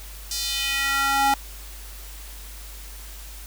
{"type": "tone with high-pass filter sweep", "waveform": "square", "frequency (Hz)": 275.4, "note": "C#4", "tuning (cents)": -11, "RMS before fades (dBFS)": -23, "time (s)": [0.31, 1.34], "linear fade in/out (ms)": 2, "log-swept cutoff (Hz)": [5300, 710], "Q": 2.1, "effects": ["added 50 Hz sine -38 dBFS peak until 3.46 s", "white hiss -43 dBFS RMS until 3.46 s"]}